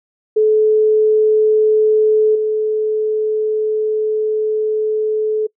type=tone with level steps; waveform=sine; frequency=431.3 Hz; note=A4; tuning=35 cents flat; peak=-9 / -14 dBFS; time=0.36-5.47 s; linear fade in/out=10 ms; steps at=2.35 s; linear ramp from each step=5 ms; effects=noise-tail reverb RT60 0.1 s tail -24 dB re dry